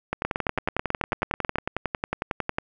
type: two click trains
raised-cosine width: 0.5 ms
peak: -9 / -10 dBFS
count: 13 / 28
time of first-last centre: 0.25-1.557 / 0.13-2.585 s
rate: 9.18 / 11 Hz
effects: none